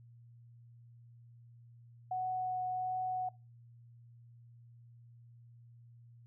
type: tone with vibrato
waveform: sine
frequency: 740 Hz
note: F#5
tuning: in tune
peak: -33 dBFS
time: 2.11-3.29 s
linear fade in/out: 5 ms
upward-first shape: triangle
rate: 1.4 Hz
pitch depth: 8 cents each way
effects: noise-tail reverb RT60 0.3 s tail -23 dB re dry + added 118 Hz sine -55 dBFS peak until 6.26 s